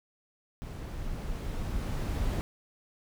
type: noise with level ramp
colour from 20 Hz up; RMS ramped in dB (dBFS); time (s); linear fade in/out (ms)
brown; -39 to -29; 0.62-2.41; 0
effects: none